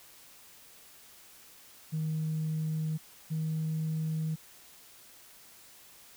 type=tone pair in turn; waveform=sine; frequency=157.1 / 158.19 Hz; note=D#3 / D#3; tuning=+17 / +29 cents; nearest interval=unison; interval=12 cents; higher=second; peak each=-28 dBFS; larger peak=neither; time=1.92-2.98 / 3.3-4.36 s; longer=neither; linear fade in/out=20 ms; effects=tanh soft clip ceiling -26 dBFS + white hiss -55 dBFS RMS until 6.16 s